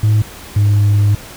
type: tone pair in turn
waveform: sine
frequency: 107.1 / 102.91 Hz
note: A2 / G#2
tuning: -46 / -15 cents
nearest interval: minor second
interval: 69 cents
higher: first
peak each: -6 dBFS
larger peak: neither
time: 0.03-0.22 / 0.56-1.15 s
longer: second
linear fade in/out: 5 ms
effects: tanh soft clip ceiling -7 dBFS + pink hiss -34 dBFS RMS until 1.36 s